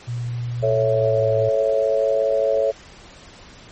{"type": "tone with pitch glide", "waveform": "sine", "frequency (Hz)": [120, 111.32], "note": ["B2", "A2"], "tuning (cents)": [-49, 21], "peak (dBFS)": -23, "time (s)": [0.07, 1.5], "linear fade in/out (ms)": 20, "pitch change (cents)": -130, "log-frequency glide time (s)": [0.82, 1.3]}
{"type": "chord", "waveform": "sine", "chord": "A major", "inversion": "none", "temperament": "equal", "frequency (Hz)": [440, 554.4, 659.3], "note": ["A4", "C#5", "E5"], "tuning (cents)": [0, 0, 0], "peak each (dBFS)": [-22, -18, -23], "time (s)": [0.62, 2.72], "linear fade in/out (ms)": 20}
{"effects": ["pink hiss -44 dBFS RMS until 3.71 s", "MP3 32 kbps"]}